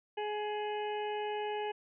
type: harmonic tone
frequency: 420 Hz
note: G#4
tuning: 19 cents sharp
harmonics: 1 / 2 / 4 / 5 / 6 / 7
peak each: -36 / -37 / -48 / -52 / -49 / -48 dBFS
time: 0.17-1.72 s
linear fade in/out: 10 ms
effects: none